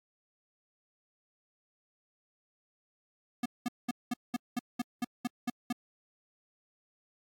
square tone bursts, 243.1 Hz, B3, 27 cents flat, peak -30 dBFS, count 11, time 3.43-5.727 s, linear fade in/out 5 ms, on 27 ms, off 200 ms, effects AAC 64 kbps

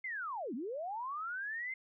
sine linear two-way sweep, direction down then up, 2143 to 210 to 2111 Hz, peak -37 dBFS, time 0.04-1.74 s, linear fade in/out 5 ms, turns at 0.54 s, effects none

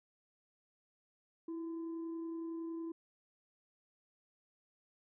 sine tone with frequency modulation, 329.6 Hz, E4, in tune, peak -39 dBFS, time 1.48-2.92 s, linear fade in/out 5 ms, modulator 690 Hz, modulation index 0.21, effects none

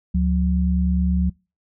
sine tone pair together, 71.91 / 181.2 Hz, D2 / F#3, -36 / -36 cents, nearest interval octave + major third, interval 1600 cents, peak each -19 dBFS, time 0.14-1.3 s, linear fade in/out 10 ms, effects noise-tail reverb RT60 0.3 s tail -26 dB re dry

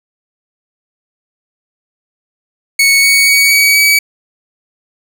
sawtooth tone with pitch steps, 2217 / 2232 / 2248 / 2264 / 2279 Hz, C#7 / C#7 / C#7 / C#7 / C#7, 0 / +11 / +24 / +36 / +47 cents, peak -3 dBFS, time 2.79-3.99 s, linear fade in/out 5 ms, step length 240 ms, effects none

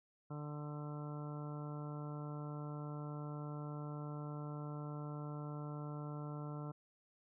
harmonic tone, 148.3 Hz, D3, 17 cents sharp, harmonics 1 / 2 / 3 / 4 / 5 / 6 / 7 / 8 / 9, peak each -43 / -50 / -54 / -55 / -58 / -60 / -57 / -64 / -56 dBFS, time 0.3-6.72 s, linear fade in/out 10 ms, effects none

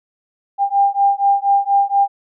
sine beating tone pair, 796 / 800.2 Hz, G5 / G5, +26 / +35 cents, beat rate 4.2 Hz, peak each -15 dBFS, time 0.58-2.08 s, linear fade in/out 50 ms, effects none

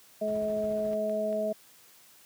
harmonic tone, 213.5 Hz, G#3, 48 cents sharp, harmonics 1 / 2 / 3, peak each -35 / -36 / -28 dBFS, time 0.21-1.53 s, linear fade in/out 10 ms
brown noise with tremolo, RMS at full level -42 dBFS, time 0.27-0.95 s, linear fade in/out 10 ms, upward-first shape sine, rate 14 Hz, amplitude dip 45%
clicks, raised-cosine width 0.3 ms, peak -35 dBFS, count 3, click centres 0.932 / 1.096 / 1.328 s
effects white hiss -57 dBFS RMS until 2.25 s + high-pass 100 Hz 12 dB/octave

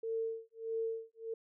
sine tone with tremolo, 451.2 Hz, A4, 44 cents sharp, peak -32 dBFS, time 0.03-1.34 s, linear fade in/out 5 ms, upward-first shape sine, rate 1.6 Hz, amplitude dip 100%, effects none

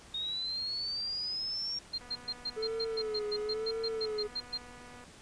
sine linear sweep, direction up, 3700 to 5570 Hz, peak -33 dBFS, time 0.14-1.79 s, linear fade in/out 5 ms
sine tone bursts, 4186 Hz, C8, in tune, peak -32 dBFS, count 16, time 1.93-4.578 s, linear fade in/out 10 ms, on 53 ms, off 120 ms
click train, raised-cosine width 0.5 ms, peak -39 dBFS, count 743, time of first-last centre 2.01-5.039 s, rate 245 Hz
triangle tone with vibrato, 434.5 Hz, A4, 22 cents flat, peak -31 dBFS, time 2.56-4.28 s, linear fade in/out 20 ms, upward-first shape sine, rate 1 Hz, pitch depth 65 cents each way
effects pink hiss -54 dBFS RMS until 5.21 s + resampled to 22050 Hz

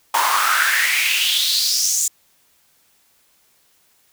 pink noise with high-pass filter sweep, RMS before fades -18 dBFS, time 0.14-2.08 s, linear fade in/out 5 ms, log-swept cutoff 890 to 7400 Hz, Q 5.4, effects white hiss -59 dBFS RMS until 4.12 s

